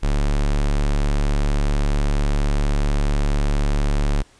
square tone, 36.09 Hz, D1, 29 cents flat, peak -17 dBFS, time 0.02-4.23 s, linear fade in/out 20 ms, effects pink hiss -53 dBFS RMS until 4.39 s + resampled to 22050 Hz

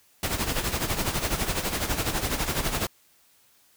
pink noise with tremolo, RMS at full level -25 dBFS, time 0.23-2.87 s, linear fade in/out 2 ms, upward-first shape sine, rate 12 Hz, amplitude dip 65%, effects white hiss -61 dBFS RMS until 3.76 s

